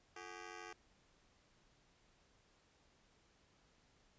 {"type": "ring-modulated tone", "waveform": "10% pulse", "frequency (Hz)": 394.7, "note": "G4", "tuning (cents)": 12, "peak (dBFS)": -38, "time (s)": [0.16, 0.73], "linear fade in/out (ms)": 5, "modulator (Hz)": 46.5, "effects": ["pink hiss -72 dBFS RMS until 4.18 s", "resampled to 16000 Hz"]}